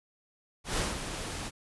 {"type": "noise with ADSR envelope", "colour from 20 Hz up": "pink", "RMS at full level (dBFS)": -29, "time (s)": [0.64, 1.51], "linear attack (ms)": 130, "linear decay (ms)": 180, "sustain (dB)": -8, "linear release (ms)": 37, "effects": ["resampled to 24000 Hz"]}